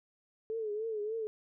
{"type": "tone with vibrato", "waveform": "sine", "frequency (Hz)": 433.5, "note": "A4", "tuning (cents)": -26, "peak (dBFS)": -33, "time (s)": [0.5, 1.27], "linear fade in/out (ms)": 0, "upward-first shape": "triangle", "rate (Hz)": 3.4, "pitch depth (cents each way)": 100, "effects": []}